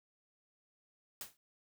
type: noise with exponential decay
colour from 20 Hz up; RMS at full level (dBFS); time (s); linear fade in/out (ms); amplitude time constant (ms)
white; -40; 1.21-1.37; 1; 33
effects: none